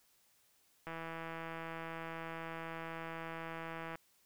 click train, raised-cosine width 0.5 ms, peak -29 dBFS, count 507, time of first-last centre 0.87-3.955 s, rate 164 Hz, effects white hiss -71 dBFS RMS until 4.25 s

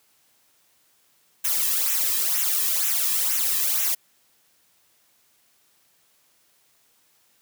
blue noise with flanger, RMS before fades -23 dBFS, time 1.44-3.95 s, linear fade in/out 10 ms, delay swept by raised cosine 0.21 to 1.41 ms, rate 2.1 Hz, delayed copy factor -0.7, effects white hiss -63 dBFS RMS until 7.41 s + high-pass 80 Hz 12 dB/octave

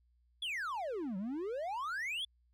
triangle exponential two-way sweep, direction down then up, 3520 to 181.3 to 3520 Hz, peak -34 dBFS, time 0.42-2.25 s, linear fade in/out 5 ms, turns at 1.17 s, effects added 60 Hz sine -68 dBFS peak until 2.53 s

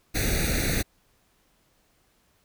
pink noise with comb filter, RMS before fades -25 dBFS, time 0.14-0.83 s, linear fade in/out 20 ms, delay 0.48 ms, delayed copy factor +1, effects pink hiss -66 dBFS RMS until 2.44 s

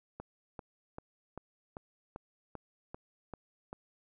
click train, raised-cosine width 1 ms, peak -28 dBFS, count 10, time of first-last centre 0.2-3.729 s, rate 2.55 Hz, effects none

